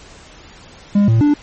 triangle tone with pitch steps, 203.3 / 113 / 293.7 Hz, G#3 / A2 / D4, -37 / +47 / 0 cents, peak -7 dBFS, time 0.95-1.34 s, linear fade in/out 5 ms, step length 130 ms, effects pink hiss -41 dBFS RMS until 1.42 s + MP3 32 kbps

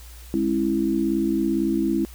sine chord, C# minor, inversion second, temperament equal with one note detuned, 207.7 / 271.8 / 329.6 Hz, G#3 / C#4 / E4, 0 / -34 / 0 cents, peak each -25 / -25 / -22 dBFS, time 0.34-2.05 s, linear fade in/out 0 ms, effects added 60 Hz sine -40 dBFS peak until 2.14 s + white hiss -48 dBFS RMS until 2.14 s

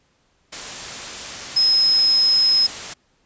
sine tone in noise, 5130 Hz, E8, 48 cents flat, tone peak -13 dBFS, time 1.56-2.67 s, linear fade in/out 10 ms, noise white, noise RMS -31 dBFS, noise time 0.52-2.94 s, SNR +15 dB, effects pink hiss -63 dBFS RMS until 3.25 s + resampled to 16000 Hz

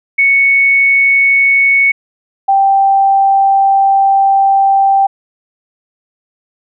sine tone pair in turn, 2217 / 783.8 Hz, C#7 / G5, 0 / 0 cents, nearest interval octave + tritone, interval 1800 cents, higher first, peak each -6 dBFS, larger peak neither, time 0.18-1.92 / 2.48-5.07 s, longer second, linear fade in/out 10 ms, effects none

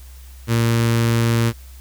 sawtooth tone with notch filter, 115.9 Hz, A#2, 10 cents flat, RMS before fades -17 dBFS, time 0.47-1.53 s, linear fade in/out 50 ms, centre 720 Hz, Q 1.8, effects added 64 Hz sine -37 dBFS peak until 1.8 s + white hiss -49 dBFS RMS until 1.8 s

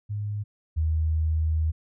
sine tone pair in turn, 103.83 / 79.07 Hz, G#2 / D#2, 0 / +28 cents, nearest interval perfect fourth, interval 472 cents, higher first, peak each -27 / -21 dBFS, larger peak second, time 0.09-0.44 / 0.76-1.72 s, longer second, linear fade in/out 20 ms, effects none

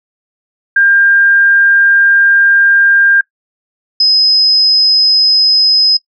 sine tone pair in turn, 1600 / 5068 Hz, G6 / D#8, +35 / +31 cents, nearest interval octave + minor sixth, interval 1996 cents, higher second, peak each -5 dBFS, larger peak neither, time 0.76-3.21 / 4-5.97 s, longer first, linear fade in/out 5 ms, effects noise-tail reverb RT60 0.1 s tail -21 dB re dry

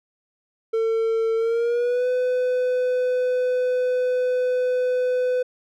triangle tone with pitch glide, 449.9 to 502.1 Hz, A4 to B4, +39 to +29 cents, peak -17 dBFS, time 0.73-5.43 s, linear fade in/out 10 ms, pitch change +190 cents, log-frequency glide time 1.36-2.08 s, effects none

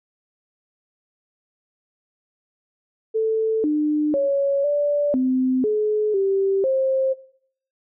sine tone with pitch steps, 441.9 / 301 / 557 / 582 / 257.8 / 425.4 / 389.8 / 530 Hz, A4 / D4 / C#5 / D5 / C4 / G#4 / G4 / C5, +7 / +43 / +8 / -16 / -26 / +42 / -10 / +22 cents, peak -17 dBFS, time 3.14-7.14 s, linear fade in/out 20 ms, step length 500 ms, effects noise-tail reverb RT60 0.6 s tail -19 dB re dry

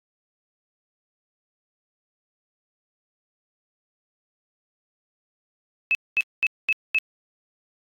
sine tone bursts, 2598 Hz, E7, 26 cents flat, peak -17 dBFS, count 5, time 5.91-6.985 s, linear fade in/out 0 ms, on 39 ms, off 220 ms, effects AAC 48 kbps

